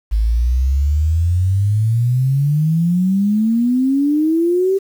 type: exponential sweep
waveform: sine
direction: up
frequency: 51.91 to 394.4 Hz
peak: -12 dBFS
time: 0.11-4.79 s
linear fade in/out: 20 ms
effects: 7-bit